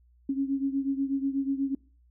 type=beating tone pair; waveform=sine; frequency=271.7 / 279.9 Hz; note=C#4 / C#4; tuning=-35 / +17 cents; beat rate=8.2 Hz; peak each=-27 / -31 dBFS; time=0.29-1.75 s; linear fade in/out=5 ms; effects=noise-tail reverb RT60 0.4 s tail -25 dB re dry + added 60 Hz sine -58 dBFS peak until 2.1 s